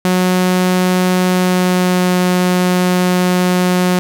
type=tone with pitch glide; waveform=sawtooth; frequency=182.8 to 181.01 Hz; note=F#3 to F#3; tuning=-21 to -38 cents; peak=-7 dBFS; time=0.05-3.99 s; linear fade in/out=0 ms; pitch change=-17 cents; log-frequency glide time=1.25-2.17 s; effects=none